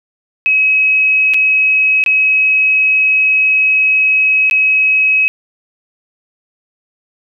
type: tone with dropouts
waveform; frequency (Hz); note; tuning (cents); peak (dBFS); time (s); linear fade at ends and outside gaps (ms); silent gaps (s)
sine; 2554; D#7; +45; -8; 0.46-5.28; 0; 1.337-1.343 / 2.039-2.062 / 4.498-4.511
effects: none